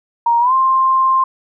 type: tone with pitch glide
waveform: sine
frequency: 938 to 1052.9 Hz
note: A#5 to C6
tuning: +11 to +11 cents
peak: -10 dBFS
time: 0.26-1.24 s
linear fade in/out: 5 ms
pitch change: +200 cents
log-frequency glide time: 0.4-0.53 s
effects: none